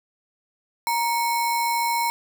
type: tone with sample-and-hold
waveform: sine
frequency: 937 Hz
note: A#5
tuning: 9 cents sharp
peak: -20 dBFS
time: 0.87-2.1 s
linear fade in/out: 0 ms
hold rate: 3150 Hz
effects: none